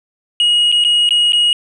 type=tone with dropouts; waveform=triangle; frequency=2889 Hz; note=F#7; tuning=42 cents flat; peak=-8 dBFS; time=0.4-1.53 s; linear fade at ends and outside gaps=1 ms; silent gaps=0.717-0.724 / 0.84-0.848 / 1.091-1.107 / 1.322-1.332 s; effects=resampled to 22050 Hz